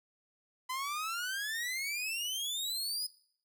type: exponential sweep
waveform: sawtooth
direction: up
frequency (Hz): 1009 to 5080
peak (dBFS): -31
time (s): 0.69-3.07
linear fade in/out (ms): 10
effects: noise-tail reverb RT60 0.6 s tail -20 dB re dry